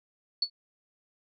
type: tone with exponential decay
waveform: sine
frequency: 4435 Hz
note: C#8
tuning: in tune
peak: -20 dBFS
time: 0.42-0.5 s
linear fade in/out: 5 ms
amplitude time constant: 17 ms
effects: none